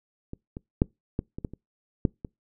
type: clicks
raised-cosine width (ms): 3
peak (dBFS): -23 / -23 / -6 / -13 / -22 / -17 / -27 / -8 / -21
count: 9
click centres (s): 0.334 / 0.569 / 0.819 / 1.191 / 1.385 / 1.448 / 1.536 / 2.052 / 2.248
effects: noise-tail reverb RT60 0.2 s tail -26 dB re dry